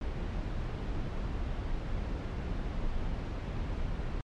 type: noise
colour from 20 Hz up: brown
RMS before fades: -34 dBFS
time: 0.01-4.21 s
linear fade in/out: 2 ms
effects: low-pass 4000 Hz 12 dB/octave + MP3 64 kbps